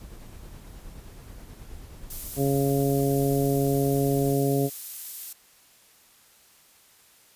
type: noise with tremolo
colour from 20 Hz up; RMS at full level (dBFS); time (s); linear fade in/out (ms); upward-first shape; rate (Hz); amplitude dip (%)
brown; -41; 0-4.34; 10; sine; 9.4; 40
type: noise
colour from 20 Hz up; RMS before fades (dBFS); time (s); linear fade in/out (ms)
violet; -34; 2.1-5.33; 5
type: harmonic tone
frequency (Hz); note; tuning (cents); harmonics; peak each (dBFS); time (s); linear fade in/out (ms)
138.59; C#3; 0; 1 / 2 / 3 / 4 / 5; -25 / -26 / -26 / -32 / -33; 2.36-4.7; 50
effects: white hiss -57 dBFS RMS until 7.35 s + resampled to 32000 Hz